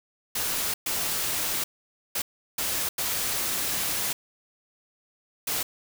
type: noise bursts at uneven times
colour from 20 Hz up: white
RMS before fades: -28 dBFS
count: 6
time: 0.35-0.74 / 0.86-1.64 / 2.15-2.22 / 2.58-2.89 / 2.98-4.13 / 5.47-5.63 s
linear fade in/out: 5 ms
effects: none